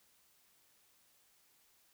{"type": "silence", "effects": ["white hiss -70 dBFS RMS until 1.93 s"]}